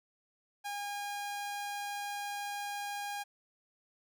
sawtooth tone, 814 Hz, G#5, 35 cents flat, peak -33 dBFS, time 0.64-3.24 s, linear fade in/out 20 ms, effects none

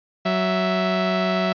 sawtooth tone pair together, 186.4 / 659.3 Hz, F#3 / E5, +13 / 0 cents, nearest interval octave + minor seventh, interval 2187 cents, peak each -18 dBFS, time 0.25-1.53 s, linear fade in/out 10 ms, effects resampled to 11025 Hz

